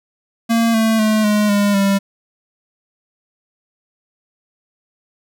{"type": "tone with pitch steps", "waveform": "square", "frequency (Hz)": [229.5, 222.7, 216.1, 209.7, 203.5, 197.5], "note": ["A#3", "A3", "A3", "G#3", "G#3", "G3"], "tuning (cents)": [-27, 21, -31, 17, -35, 13], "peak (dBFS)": -13, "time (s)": [0.49, 1.99], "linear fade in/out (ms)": 20, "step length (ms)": 250, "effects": []}